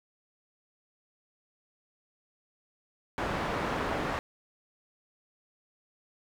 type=low-pass noise; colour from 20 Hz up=white; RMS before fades=-32 dBFS; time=3.18-4.19 s; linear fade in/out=0 ms; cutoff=1200 Hz; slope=12 dB/octave; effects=none